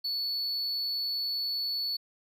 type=tone; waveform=triangle; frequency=4435 Hz; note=C#8; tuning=in tune; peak=-28 dBFS; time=0.04-1.97 s; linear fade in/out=10 ms; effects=none